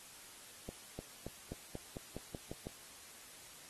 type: accelerating click train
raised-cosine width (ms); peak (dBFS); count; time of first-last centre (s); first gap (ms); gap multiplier
2; -29; 10; 0.69-2.669; 300; 0.92
effects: white hiss -55 dBFS RMS until 3.69 s + AAC 32 kbps